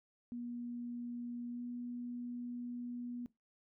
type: tone with pitch glide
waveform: sine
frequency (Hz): 240.3 to 242.7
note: B3 to B3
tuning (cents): -47 to -30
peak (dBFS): -40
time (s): 0.32-3.26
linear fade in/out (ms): 0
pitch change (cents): +17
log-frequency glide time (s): 1.5-1.62
effects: noise-tail reverb RT60 0.2 s tail -19 dB re dry